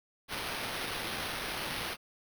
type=noise with sample-and-hold; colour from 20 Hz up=white; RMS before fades=-37 dBFS; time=0.28-1.97 s; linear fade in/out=50 ms; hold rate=7350 Hz; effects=none